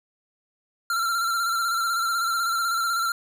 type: tone with vibrato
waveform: square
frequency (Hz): 1366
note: F6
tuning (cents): -39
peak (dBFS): -23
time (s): 0.9-3.12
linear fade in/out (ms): 2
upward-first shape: square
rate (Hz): 16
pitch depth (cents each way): 34
effects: none